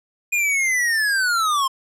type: linear sweep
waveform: square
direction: down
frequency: 2454 to 1045 Hz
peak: -18 dBFS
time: 0.32-1.68 s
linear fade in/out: 10 ms
effects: low-pass 12000 Hz 12 dB/octave